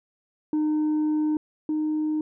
sine tone pair in turn, 305.7 / 307.6 Hz, D#4 / D#4, -30 / -20 cents, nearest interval unison, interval 10 cents, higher second, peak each -18 / -21 dBFS, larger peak first, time 0.53-1.37 / 1.69-2.21 s, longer first, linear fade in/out 2 ms, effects tanh soft clip ceiling -20 dBFS

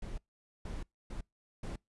brown noise bursts at uneven times, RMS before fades -40 dBFS, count 4, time 0.02-0.18 / 0.65-0.83 / 1.1-1.21 / 1.63-1.76 s, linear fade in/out 5 ms, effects noise-tail reverb RT60 0.2 s tail -26 dB re dry + resampled to 24000 Hz

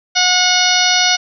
harmonic tone, 728 Hz, F#5, 28 cents flat, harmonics 1 / 2 / 3 / 4 / 5 / 6 / 7 / 8, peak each -19 / -19 / -19 / -19 / -19 / -19 / -19 / -19 dBFS, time 0.15-1.17 s, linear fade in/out 20 ms, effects none

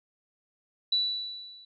sine tone with level ramp, 3951 Hz, B7, in tune, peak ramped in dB -21 to -49 dBFS, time 0.92-1.65 s, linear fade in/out 5 ms, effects none

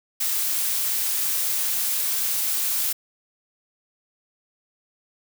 blue noise, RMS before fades -24 dBFS, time 0.2-2.93 s, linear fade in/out 10 ms, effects none

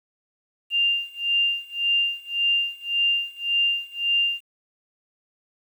sine tone with tremolo, 2794 Hz, F7, in tune, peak -17 dBFS, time 0.7-4.41 s, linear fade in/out 50 ms, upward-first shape sine, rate 1.8 Hz, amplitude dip 95%, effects 9-bit

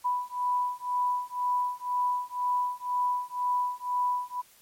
sine beating tone pair, 987.8 / 989.8 Hz, B5 / B5, 0 / +4 cents, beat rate 2 Hz, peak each -29 dBFS, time 0.04-4.42 s, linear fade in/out 20 ms, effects white hiss -58 dBFS RMS until 4.61 s + MP3 64 kbps

